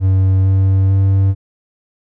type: tone with pitch steps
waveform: triangle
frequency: 95 / 95.99 / 97 Hz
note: F#2 / G2 / G2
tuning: +46 / -36 / -18 cents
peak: -7 dBFS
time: 0-1.35 s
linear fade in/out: 50 ms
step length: 450 ms
effects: none